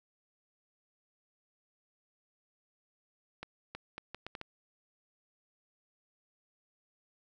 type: accelerating click train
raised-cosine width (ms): 0.3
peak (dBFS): -25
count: 7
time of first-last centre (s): 3.43-4.414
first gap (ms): 320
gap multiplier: 0.72
effects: none